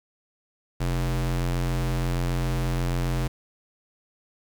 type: ring-modulated tone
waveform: square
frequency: 87.31 Hz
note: F2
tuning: in tune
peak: -21 dBFS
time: 0.8-3.28 s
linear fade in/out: 10 ms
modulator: 43.3 Hz
effects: 8-bit